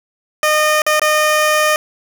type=tone with dropouts; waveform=15% pulse; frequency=611 Hz; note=D#5; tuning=32 cents flat; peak=-5 dBFS; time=0.43-1.76 s; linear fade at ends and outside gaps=1 ms; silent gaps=0.819-0.865 / 0.996-1.017 s; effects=none